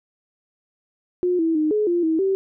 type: tone with pitch steps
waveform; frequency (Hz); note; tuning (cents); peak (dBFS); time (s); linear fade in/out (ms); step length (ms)
sine; 358.7 / 326.5 / 308.1 / 423.5 / 346.9 / 320.7 / 386.2; F4 / E4 / D#4 / G#4 / F4 / E4 / G4; +46 / -17 / -17 / +34 / -12 / -48 / -26; -17; 1.23-2.35; 0; 160
effects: none